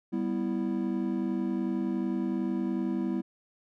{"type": "chord", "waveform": "triangle", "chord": "E minor", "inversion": "first", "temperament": "equal", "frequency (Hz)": [196, 246.9, 329.6], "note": ["G3", "B3", "E4"], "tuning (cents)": [0, 0, 0], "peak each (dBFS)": -30, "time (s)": [0.12, 3.22], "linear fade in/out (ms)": 20, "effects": []}